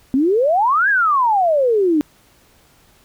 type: exponential two-way sweep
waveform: sine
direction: up then down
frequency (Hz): 251.3 to 1700 to 289.1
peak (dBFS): -12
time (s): 0.14-2.01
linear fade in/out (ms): 0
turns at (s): 0.89
effects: pink hiss -53 dBFS RMS until 3.04 s